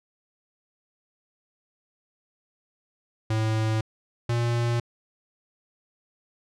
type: tone pair in turn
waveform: square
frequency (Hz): 110 / 118.52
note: A2 / A#2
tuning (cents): 0 / +29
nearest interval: minor second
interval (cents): 129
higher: second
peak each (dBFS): -23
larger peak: neither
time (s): 3.3-3.81 / 4.29-4.8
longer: neither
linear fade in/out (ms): 5
effects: low-pass 7000 Hz 12 dB/octave